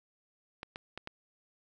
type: clicks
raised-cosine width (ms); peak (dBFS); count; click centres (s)
0.3; -24; 4; 0.631 / 0.759 / 0.976 / 1.074
effects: none